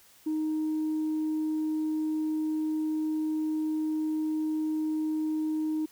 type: tone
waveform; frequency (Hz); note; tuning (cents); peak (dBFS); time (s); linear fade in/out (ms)
sine; 311.1; D#4; 0; -25; 0.26-5.86; 10
effects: tanh soft clip ceiling -24 dBFS + white hiss -58 dBFS RMS until 5.91 s